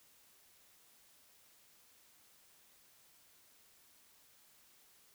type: silence
effects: white hiss -66 dBFS RMS until 5.14 s